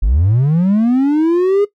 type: linear sweep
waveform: triangle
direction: up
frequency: 41.37 to 415.3 Hz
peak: -7 dBFS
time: 0.02-1.65 s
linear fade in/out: 10 ms
effects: noise-tail reverb RT60 0.1 s tail -18 dB re dry + tanh soft clip ceiling -3 dBFS